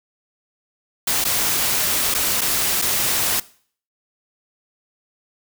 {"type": "noise with dropouts", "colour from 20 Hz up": "white", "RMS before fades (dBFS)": -20, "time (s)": [1.07, 3.4], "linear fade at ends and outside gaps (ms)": 5, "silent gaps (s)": [[1.242, 1.25], [2.142, 2.147], [2.41, 2.415], [2.817, 2.821]], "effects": ["noise-tail reverb RT60 0.5 s tail -20 dB re dry"]}